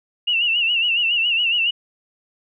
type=tone with vibrato; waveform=sine; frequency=2794 Hz; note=F7; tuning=in tune; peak=-16 dBFS; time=0.27-1.71 s; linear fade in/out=10 ms; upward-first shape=sine; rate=7.2 Hz; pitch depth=90 cents each way; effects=none